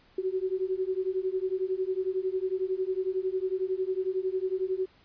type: beating tone pair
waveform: sine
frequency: 370 / 381 Hz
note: F#4 / G4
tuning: 0 / -49 cents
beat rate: 11 Hz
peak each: -30 dBFS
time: 0.18-4.86 s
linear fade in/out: 5 ms
effects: pink hiss -61 dBFS RMS until 5.04 s + resampled to 11025 Hz